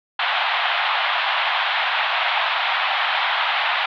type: band-pass noise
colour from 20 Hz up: pink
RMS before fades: -21 dBFS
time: 0.19-3.86 s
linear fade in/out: 5 ms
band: 710 to 3700 Hz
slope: 48 dB/octave
effects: none